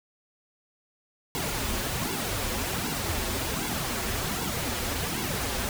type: noise with flanger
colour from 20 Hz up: pink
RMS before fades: -30 dBFS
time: 1.35-5.69 s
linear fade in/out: 0 ms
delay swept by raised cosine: 1.6 to 6.9 ms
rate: 1.3 Hz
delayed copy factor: -0.8
effects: none